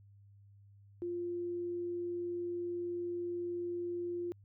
sine tone, 349.2 Hz, F4, in tune, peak -35 dBFS, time 1.02-4.32 s, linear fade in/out 0 ms, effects added 100 Hz sine -57 dBFS peak until 4.44 s

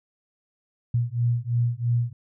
sine beating tone pair, 117.9 / 120.9 Hz, A#2 / B2, +20 / -36 cents, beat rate 3 Hz, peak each -24 dBFS, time 0.94-2.13 s, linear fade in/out 5 ms, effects none

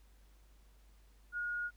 sine tone, 1438 Hz, F#6, 50 cents flat, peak -35 dBFS, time 1.32-1.71 s, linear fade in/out 50 ms, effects added 50 Hz sine -60 dBFS peak until 1.76 s + pink hiss -71 dBFS RMS until 1.76 s

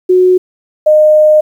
sine tone pair in turn, 366.7 / 612.5 Hz, F#4 / D#5, -15 / -27 cents, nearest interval major sixth, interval 888 cents, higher second, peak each -4 / -3 dBFS, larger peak second, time 0.09-0.38 / 0.86-1.41 s, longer second, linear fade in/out 10 ms, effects 7-bit

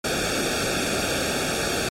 pink noise with comb filter, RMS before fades -24 dBFS, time 0.04-1.89 s, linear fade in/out 5 ms, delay 0.99 ms, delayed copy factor -0.9, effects low-pass 9000 Hz 12 dB/octave + MP3 64 kbps

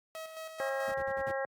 sawtooth tone with tremolo, 640 Hz, D#5, 49 cents sharp, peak -36 dBFS, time 0.15-0.94 s, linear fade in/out 0 ms, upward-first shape square, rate 4.6 Hz, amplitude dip 45%
harmonic tone, 270 Hz, C#4, 45 cents flat, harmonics 2 / 3 / 4 / 5 / 6 / 7, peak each -33 / -39 / -44 / -46 / -41 / -42 dBFS, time 0.6-1.45 s, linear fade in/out 0 ms
brown noise bursts, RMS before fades -41 dBFS, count 5, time 0.87-1.319 s, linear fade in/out 10 ms, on 57 ms, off 41 ms
effects high-pass 100 Hz 12 dB/octave + Opus 48 kbps

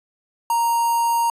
square tone with notch filter, 932.3 Hz, A#5, in tune, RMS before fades -19 dBFS, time 0.5-1.3 s, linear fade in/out 2 ms, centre 3500 Hz, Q 0.57, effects resampled to 32000 Hz

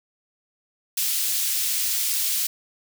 white high-pass noise, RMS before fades -24 dBFS, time 0.97-2.47 s, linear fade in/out 5 ms, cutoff 3100 Hz, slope 12 dB/octave, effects none

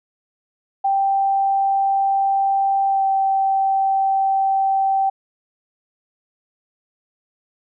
sine tone with pitch glide, 784 to 776.8 Hz, G5 to G5, 0 to -16 cents, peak -15 dBFS, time 0.84-5.1 s, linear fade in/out 10 ms, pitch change -16 cents, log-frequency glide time 2.88-3.04 s, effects none

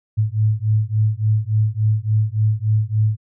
sine beating tone pair, 106.3 / 109.8 Hz, G#2 / A2, +41 / -3 cents, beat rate 3.5 Hz, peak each -18 dBFS, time 0.17-3.17 s, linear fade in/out 20 ms, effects none

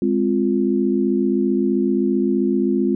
sine chord, F minor, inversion first, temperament equal with one note detuned, 206.2 / 261.6 / 349.2 Hz, Ab3 / C4 / F4, -12 / 0 / 0 cents, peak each -20 dBFS, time 0.02-2.95 s, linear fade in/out 2 ms, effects none

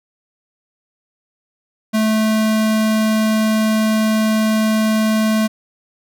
square tone, 217.9 Hz, A3, 17 cents flat, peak -14 dBFS, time 1.93-5.48 s, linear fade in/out 20 ms, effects none

